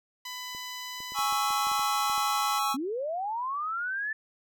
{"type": "tone with pitch glide", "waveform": "10% pulse", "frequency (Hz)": [999, 1007.7], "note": ["B5", "B5"], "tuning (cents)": [20, 35], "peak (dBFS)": -28, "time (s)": [0.25, 2.59], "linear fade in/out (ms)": 5, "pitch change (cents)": 15, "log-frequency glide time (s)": [1.24, 1.48]}
{"type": "clicks", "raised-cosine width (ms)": 2, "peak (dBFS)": -36, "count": 11, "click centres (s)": [0.549, 1.004, 1.121, 1.189, 1.325, 1.506, 1.67, 1.716, 1.794, 2.098, 2.179]}
{"type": "chord", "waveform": "square", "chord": "C# minor", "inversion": "second", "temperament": "equal", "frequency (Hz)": [830.6, 1108.7, 1318.5], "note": ["G#5", "C#6", "E6"], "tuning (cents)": [0, 0, 0], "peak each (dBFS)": -31, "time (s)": [1.14, 2.77], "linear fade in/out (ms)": 50}
{"type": "linear sweep", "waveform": "sine", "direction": "up", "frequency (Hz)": [240, 1770], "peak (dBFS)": -29, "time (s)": [2.74, 4.13], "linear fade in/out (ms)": 5}
{"effects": []}